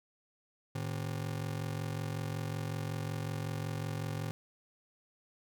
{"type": "ring-modulated tone", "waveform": "40% pulse", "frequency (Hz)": 130.81, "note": "C3", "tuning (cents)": 0, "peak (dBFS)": -31, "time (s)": [0.75, 4.31], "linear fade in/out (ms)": 0, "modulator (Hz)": 22.7, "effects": []}